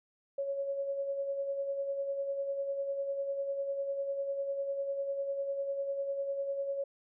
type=tone with tremolo; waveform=sine; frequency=554.4 Hz; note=C#5; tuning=in tune; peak=-30 dBFS; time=0.38-6.84 s; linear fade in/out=5 ms; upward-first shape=sine; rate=10 Hz; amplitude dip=45%; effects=none